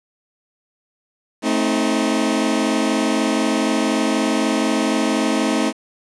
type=chord; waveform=sawtooth; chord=A diminished; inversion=none; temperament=just; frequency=220 / 264 / 316.8 Hz; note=A3 / C4 / Eb4; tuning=0 / +16 / +31 cents; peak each=-17 dBFS; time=1.42-5.73 s; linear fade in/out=50 ms; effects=resampled to 22050 Hz + 7-bit